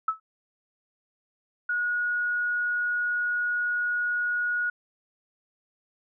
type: tone with exponential decay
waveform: sine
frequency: 1300 Hz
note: E6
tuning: 24 cents flat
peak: -18 dBFS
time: 0.08-0.2 s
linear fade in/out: 5 ms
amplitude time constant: 24 ms
type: tone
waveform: sine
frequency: 1451 Hz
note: F#6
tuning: 34 cents flat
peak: -24 dBFS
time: 1.69-4.7 s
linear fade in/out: 5 ms
effects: none